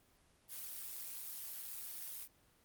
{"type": "noise with amplitude modulation", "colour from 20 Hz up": "blue", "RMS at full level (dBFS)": -44, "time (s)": [0.48, 2.28], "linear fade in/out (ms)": 50, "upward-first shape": "sine", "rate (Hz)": 116, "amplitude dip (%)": 45, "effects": ["pink hiss -70 dBFS RMS until 2.64 s", "Opus 24 kbps"]}